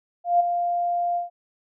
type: tone with ADSR envelope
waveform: sine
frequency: 698.5 Hz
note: F5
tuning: in tune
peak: -13 dBFS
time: 0.24-1.3 s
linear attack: 160 ms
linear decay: 13 ms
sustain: -8 dB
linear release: 140 ms
effects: none